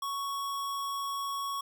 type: tone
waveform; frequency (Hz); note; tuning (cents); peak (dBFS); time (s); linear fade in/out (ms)
square; 1112; C#6; +5; -33; 0.02-1.61; 5
effects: none